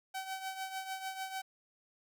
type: tone with tremolo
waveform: sawtooth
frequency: 764 Hz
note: G5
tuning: 45 cents flat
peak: -32 dBFS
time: 0.14-1.42 s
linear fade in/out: 10 ms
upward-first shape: triangle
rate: 6.7 Hz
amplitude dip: 70%
effects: none